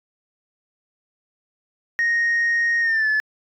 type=tone with pitch glide; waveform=sine; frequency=1864.7 to 1729.8 Hz; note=A#6 to A6; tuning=0 to -30 cents; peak=-15 dBFS; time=1.99-3.2 s; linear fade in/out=0 ms; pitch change=-130 cents; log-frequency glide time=2.81-3.08 s; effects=tanh soft clip ceiling -15 dBFS